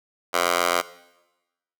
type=tone with high-pass filter; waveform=10% pulse; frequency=87.31 Hz; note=F2; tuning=in tune; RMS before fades=-22 dBFS; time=0.33-0.82 s; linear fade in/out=20 ms; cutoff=800 Hz; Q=1.6; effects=noise-tail reverb RT60 1.0 s tail -18 dB re dry